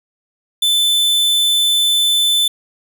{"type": "tone", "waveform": "45% pulse", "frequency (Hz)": 3520, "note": "A7", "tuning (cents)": 0, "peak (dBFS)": -12, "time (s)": [0.62, 2.48], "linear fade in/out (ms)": 5, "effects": []}